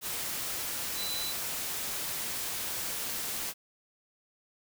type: tone in noise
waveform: sine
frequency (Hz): 3993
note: B7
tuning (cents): +18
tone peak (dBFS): -35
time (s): 0.95-1.34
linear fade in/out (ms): 50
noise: white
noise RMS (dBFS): -35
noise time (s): 0.01-3.54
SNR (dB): -3
effects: none